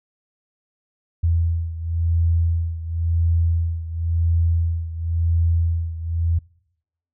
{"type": "beating tone pair", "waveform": "sine", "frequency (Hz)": [83.3, 84.25], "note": ["E2", "E2"], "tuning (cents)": [19, 38], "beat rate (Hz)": 0.95, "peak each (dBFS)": [-19, -23], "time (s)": [1.23, 6.39], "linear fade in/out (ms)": 10, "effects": ["noise-tail reverb RT60 0.8 s tail -26 dB re dry"]}